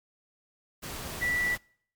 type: tone in noise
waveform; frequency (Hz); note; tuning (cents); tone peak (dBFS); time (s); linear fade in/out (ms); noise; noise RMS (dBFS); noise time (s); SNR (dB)
sine; 1960; B6; -14; -25; 1.21-1.56; 20; pink; -38; 0.82-1.58; +10
effects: noise-tail reverb RT60 0.6 s tail -25 dB re dry + MP3 96 kbps